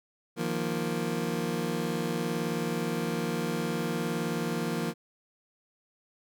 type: chord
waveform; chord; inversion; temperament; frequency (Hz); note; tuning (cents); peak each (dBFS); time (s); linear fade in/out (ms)
25% pulse; Eb suspended second; none; just; 155.56 / 175.01 / 233.3; Eb3 / F3 / Bb3; 0 / +4 / +2; -32 / -29 / -29; 0.36-4.94; 50
effects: none